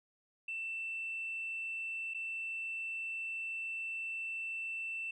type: tone with dropouts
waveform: sine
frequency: 2673 Hz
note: E7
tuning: 23 cents sharp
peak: -36 dBFS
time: 0.48-5.11 s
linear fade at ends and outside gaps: 5 ms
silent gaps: 2.138-2.145 s
effects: tanh soft clip ceiling -32 dBFS